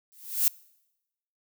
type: noise with exponential growth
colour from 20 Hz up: violet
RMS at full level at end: -19 dBFS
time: 0.12-0.48 s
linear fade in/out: 0 ms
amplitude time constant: 78 ms
effects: noise-tail reverb RT60 0.9 s tail -24 dB re dry